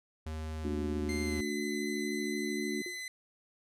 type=tone; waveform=square; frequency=78.5 Hz; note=D#2; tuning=16 cents sharp; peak=-37 dBFS; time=0.26-1.41 s; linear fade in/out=5 ms
type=harmonic tone; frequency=73 Hz; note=D2; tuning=10 cents flat; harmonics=3 / 4 / 5; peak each=-37 / -37 / -37 dBFS; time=0.64-2.82 s; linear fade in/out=5 ms
type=tone with pitch glide; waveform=sawtooth; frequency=2093 to 2024 Hz; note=C7 to B6; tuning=0 to +42 cents; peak=-35 dBFS; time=1.09-3.08 s; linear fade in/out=2 ms; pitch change=-58 cents; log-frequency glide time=1.23-1.42 s
type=tone with exponential decay; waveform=sine; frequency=358.1 Hz; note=F4; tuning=43 cents sharp; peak=-37 dBFS; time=2.86-3.04 s; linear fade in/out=2 ms; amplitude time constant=39 ms
effects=low-pass 11000 Hz 12 dB/octave